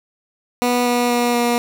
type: tone with pitch steps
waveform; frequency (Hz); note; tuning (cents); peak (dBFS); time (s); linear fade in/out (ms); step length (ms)
15% pulse; 244.8 / 243 / 241.2 / 239.3; B3 / B3 / B3 / A#3; -15 / -28 / -41 / +46; -9; 0.62-1.58; 0; 240
effects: none